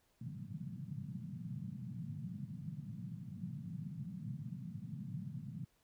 white band-pass noise, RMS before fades -45 dBFS, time 0.21-5.65 s, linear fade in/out 5 ms, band 110 to 200 Hz, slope 48 dB/octave, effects pink hiss -75 dBFS RMS until 5.83 s

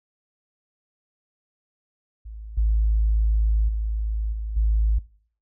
sine tone with level steps, 53.9 Hz, A1, 35 cents flat, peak -34 / -16 / -22 / -26 / -16 dBFS, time 2.25-4.99 s, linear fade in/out 10 ms, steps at 2.57 / 3.68 / 4.32 / 4.56 s, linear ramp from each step 10 ms, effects noise-tail reverb RT60 0.5 s tail -21 dB re dry + tanh soft clip ceiling -12 dBFS

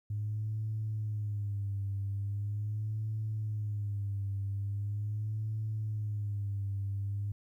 sine tone with vibrato, 103.83 Hz, G#2, in tune, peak -31 dBFS, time 0.1-7.32 s, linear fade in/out 5 ms, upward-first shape sine, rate 0.41 Hz, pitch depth 81 cents each way, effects tanh soft clip ceiling -27 dBFS + 12-bit

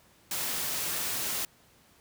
white noise, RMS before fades -32 dBFS, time 0.31-1.45 s, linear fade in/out 2 ms, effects pink hiss -61 dBFS RMS until 2 s + high-pass 60 Hz 12 dB/octave

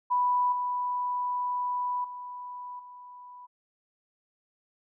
sine tone with level steps, 987.8 Hz, B5, in tune, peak -22 / -27 / -37 / -44 dBFS, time 0.1-3.47 s, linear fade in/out 20 ms, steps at 0.52 / 2.04 / 2.79 s, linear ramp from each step 5 ms, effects none

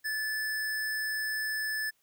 square tone, 1739 Hz, A6, 21 cents flat, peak -31 dBFS, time 0.04-1.91 s, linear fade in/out 20 ms, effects white hiss -72 dBFS RMS until 2.02 s

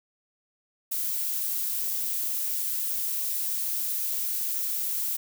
violet noise, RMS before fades -29 dBFS, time 0.91-5.17 s, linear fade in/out 10 ms, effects none

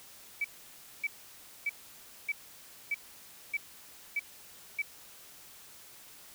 sine tone bursts, 2295 Hz, D7, 40 cents flat, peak -28 dBFS, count 8, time 0.41-4.82 s, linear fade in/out 5 ms, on 35 ms, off 590 ms, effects white hiss -53 dBFS RMS until 6.34 s

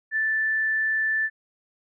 sine tone with frequency modulation, 1760 Hz, A6, in tune, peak -21 dBFS, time 0.11-1.3 s, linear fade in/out 50 ms, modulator 37.1 Hz, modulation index 0.23, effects none

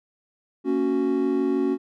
triangle chord, F# major, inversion first, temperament just, 231.2 / 277.5 / 370 Hz, A#3 / C#4 / F#4, -14 / +2 / 0 cents, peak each -27 / -21 / -22 dBFS, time 0.64-1.78 s, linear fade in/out 50 ms, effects none

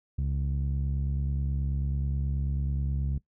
sawtooth tone with low-pass filter, 69.3 Hz, C#2, in tune, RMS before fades -29 dBFS, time 0.18-3.18 s, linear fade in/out 5 ms, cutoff 140 Hz, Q 1.7, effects noise-tail reverb RT60 0.1 s tail -19 dB re dry

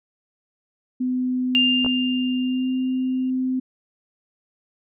sine tone with pitch glide, 253.3 to 257.7 Hz, B3 to C4, +44 to -26 cents, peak -20 dBFS, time 1-3.6 s, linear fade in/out 10 ms, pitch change +30 cents, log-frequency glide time 2.39-2.69 s
sine tone with exponential decay, 2800 Hz, F7, 4 cents sharp, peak -14 dBFS, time 1.55-3.3 s, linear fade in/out 0 ms, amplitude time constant 380 ms
clicks, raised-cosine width 1 ms, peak -16 dBFS, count 2, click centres 1.847 / 1.863 s
effects none

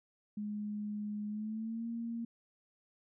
sine tone with pitch glide, 208.9 to 231.8 Hz, G#3 to A#3, +10 to -10 cents, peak -36 dBFS, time 0.37-2.25 s, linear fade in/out 5 ms, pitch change +180 cents, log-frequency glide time 1.28-1.87 s, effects none

